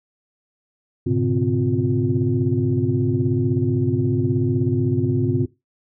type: tone cluster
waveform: sine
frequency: 104.9 / 124 / 140.3 / 260.2 / 355 Hz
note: G#2 / B2 / C#3 / C4 / F4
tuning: +18 / +7 / +21 / -9 / +28 cents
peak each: -23 dBFS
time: 1.06-5.46 s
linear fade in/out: 10 ms
effects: noise-tail reverb RT60 0.2 s tail -17 dB re dry + tanh soft clip ceiling -6 dBFS